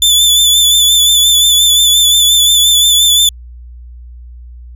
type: tone with vibrato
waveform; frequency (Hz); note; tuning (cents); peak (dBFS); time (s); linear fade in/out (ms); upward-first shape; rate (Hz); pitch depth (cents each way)
sawtooth; 3496; A7; -12; -3; 0.02-3.29; 2; sine; 5.7; 39
effects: added 60 Hz sine -29 dBFS peak until 4.75 s